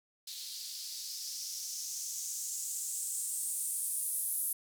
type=noise with band-pass filter sweep; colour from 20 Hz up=violet; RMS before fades=-38 dBFS; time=0.27-4.53 s; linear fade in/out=5 ms; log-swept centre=4100 to 11000 Hz; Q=3.4; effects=none